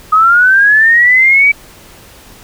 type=linear sweep; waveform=sine; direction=up; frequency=1244.5 to 2300 Hz; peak=-4 dBFS; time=0.12-1.52 s; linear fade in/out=10 ms; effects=pink hiss -38 dBFS RMS until 2.43 s